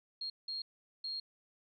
sine tone bursts at uneven times, 4249 Hz, C8, 26 cents sharp, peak -37 dBFS, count 3, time 0.21-0.3 / 0.48-0.62 / 1.04-1.2 s, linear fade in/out 5 ms, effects none

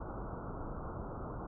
pink low-pass noise, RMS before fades -42 dBFS, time 0-1.47 s, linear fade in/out 10 ms, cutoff 1400 Hz, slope 96 dB/octave, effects none

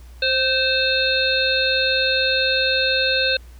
harmonic tone with a mistuned harmonic, 526 Hz, C5, 9 cents sharp, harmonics 1 / 3 / 5 / 7 / 8, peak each -23 / -23 / -23 / -23 / -23 dBFS, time 0.22-3.37 s, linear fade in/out 5 ms, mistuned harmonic 3, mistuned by -34 cents, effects added 60 Hz sine -39 dBFS peak until 3.59 s + pink hiss -53 dBFS RMS until 3.59 s

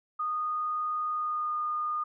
sine tone with pitch glide, 1233 to 1221.7 Hz, D#6 to D#6, -16 to -32 cents, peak -28 dBFS, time 0.19-2.04 s, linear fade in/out 10 ms, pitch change -16 cents, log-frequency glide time 1.1-1.55 s, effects none

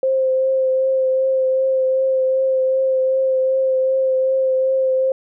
sine tone with vibrato, 525 Hz, C5, 6 cents sharp, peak -14 dBFS, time 0.03-5.12 s, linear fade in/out 2 ms, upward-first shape triangle, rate 2.6 Hz, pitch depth 18 cents each way, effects none

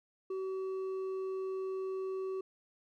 sine tone with hard clipping, 380 Hz, F#4, 46 cents sharp, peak -36 dBFS, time 0.3-2.41 s, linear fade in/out 5 ms, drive 4 dB, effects none

